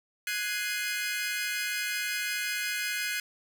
sawtooth chord, Ab dominant seventh, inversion third, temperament equal, 1480 / 1661.2 / 2093 / 2489 Hz, Gb6 / Ab6 / C7 / Eb7, 0 / 0 / 0 / 0 cents, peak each -32 dBFS, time 0.27-3.2 s, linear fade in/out 2 ms, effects none

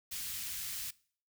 white band-stop noise, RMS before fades -40 dBFS, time 0.11-0.91 s, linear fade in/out 10 ms, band 140 to 2000 Hz, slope 12 dB/octave, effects noise-tail reverb RT60 0.5 s tail -22 dB re dry

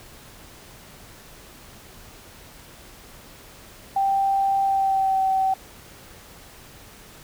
sine tone with pitch glide, 784 to 766.1 Hz, G5 to G5, 0 to -40 cents, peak -18 dBFS, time 3.96-5.54 s, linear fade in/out 5 ms, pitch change -40 cents, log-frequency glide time 4.62-5.23 s, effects pink hiss -46 dBFS RMS until 7.23 s

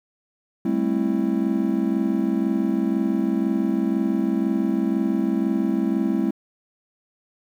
triangle chord, A minor seventh, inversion third, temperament just, 198 / 220 / 264 / 330 Hz, G3 / A3 / C4 / E4, +18 / 0 / +16 / +2 cents, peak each -23 dBFS, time 0.65-6.31 s, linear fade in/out 5 ms, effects 9-bit

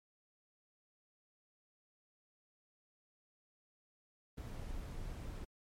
brown noise, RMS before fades -44 dBFS, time 4.37-5.45 s, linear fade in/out 10 ms, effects MP3 64 kbps

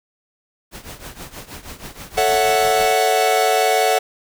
pink noise with tremolo, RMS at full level -32 dBFS, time 0.71-2.95 s, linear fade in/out 50 ms, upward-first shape triangle, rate 6.3 Hz, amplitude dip 85%
45% pulse chord, F# minor seventh, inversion first, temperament equal, 440 / 554.4 / 659.3 / 740 Hz, A4 / C#5 / E5 / F#5, 0 / 0 / 0 / 0 cents, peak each -20 / -23 / -22 / -17 dBFS, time 2.17-3.99 s, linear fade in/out 10 ms
effects none

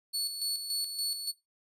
sawtooth tone with tremolo, 4422 Hz, C#8, 5 cents flat, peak -27 dBFS, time 0.13-1.32 s, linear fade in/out 20 ms, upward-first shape square, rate 3.5 Hz, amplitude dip 55%, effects noise-tail reverb RT60 0.2 s tail -18 dB re dry + resampled to 32000 Hz

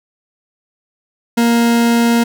40% pulse tone, 234.1 Hz, A#3, 8 cents sharp, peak -9 dBFS, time 1.37-2.24 s, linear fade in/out 10 ms, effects none

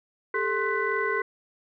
sine tone cluster, 400.2 / 443.4 / 1054 / 1501 / 1988 Hz, G4 / A4 / C6 / F#6 / B6, +36 / +13 / +12 / +24 / +11 cents, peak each -30 dBFS, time 0.34-1.22 s, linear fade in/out 5 ms, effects tanh soft clip ceiling -12 dBFS

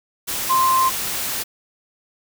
sine tone in noise, 1046.5 Hz, C6, in tune, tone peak -14 dBFS, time 0.49-0.9 s, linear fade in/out 20 ms, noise white, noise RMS -25 dBFS, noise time 0.27-1.44 s, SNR +8 dB, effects none

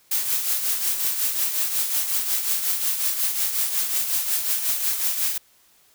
blue noise with tremolo, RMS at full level -21 dBFS, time 0.11-5.38 s, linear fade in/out 5 ms, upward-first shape triangle, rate 5.5 Hz, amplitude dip 60%, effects white hiss -58 dBFS RMS until 5.94 s

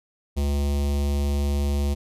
square tone with notch filter, 71.2 Hz, C#2, 47 cents sharp, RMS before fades -23 dBFS, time 0.36-1.95 s, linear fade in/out 20 ms, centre 1500 Hz, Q 0.68, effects resampled to 32000 Hz

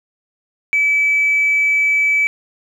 triangle tone with tanh clipping, 2300 Hz, D7, 37 cents flat, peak -12 dBFS, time 0.73-2.27 s, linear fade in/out 0 ms, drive 4 dB, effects none

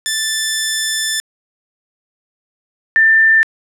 10% pulse / sine tone pair in turn, 1760 / 1785.6 Hz, A6 / A6, 0 / +25 cents, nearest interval unison, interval 25 cents, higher second, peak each -7 dBFS, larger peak neither, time 0.06-1.2 / 2.96-3.43 s, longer first, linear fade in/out 0 ms, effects low-pass 12000 Hz 12 dB/octave

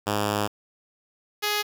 5% pulse tone pair in turn, 103.83 / 417.4 Hz, G#2 / G#4, 0 / +9 cents, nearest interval 2 octaves, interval 2409 cents, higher second, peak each -12 dBFS, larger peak neither, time 0.06-0.48 / 1.42-1.63 s, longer first, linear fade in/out 20 ms, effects 9-bit

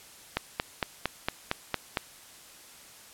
click train, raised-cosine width 0.3 ms, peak -10 dBFS, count 8, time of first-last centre 0.37-1.972 s, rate 4.37 Hz, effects white hiss -51 dBFS RMS until 3.13 s + low-pass 12000 Hz 12 dB/octave

